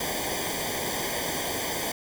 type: noise with comb filter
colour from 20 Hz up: pink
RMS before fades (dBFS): -30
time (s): 0-1.92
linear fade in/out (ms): 5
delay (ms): 0.74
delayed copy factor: -0.9
effects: none